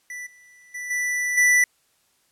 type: tone with level steps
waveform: square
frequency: 1975.5 Hz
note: B6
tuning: in tune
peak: -33 / -50 / -31 / -23 / -15 dBFS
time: 0.1-1.64 s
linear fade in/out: 2 ms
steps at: 0.26 / 0.74 / 0.9 / 1.37 s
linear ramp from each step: 10 ms
effects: white hiss -65 dBFS RMS until 2.31 s + low-pass 12000 Hz 12 dB/octave